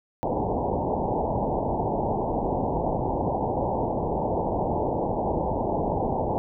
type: low-pass noise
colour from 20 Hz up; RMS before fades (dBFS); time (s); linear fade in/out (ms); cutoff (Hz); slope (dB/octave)
white; -26; 0.23-6.38; 0; 930; 96
effects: none